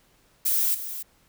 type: noise with echo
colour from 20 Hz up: violet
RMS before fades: -23 dBFS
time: 0.45-0.75 s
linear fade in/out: 10 ms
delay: 280 ms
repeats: 1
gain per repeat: -11 dB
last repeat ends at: 1.03 s
effects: pink hiss -62 dBFS RMS until 1.28 s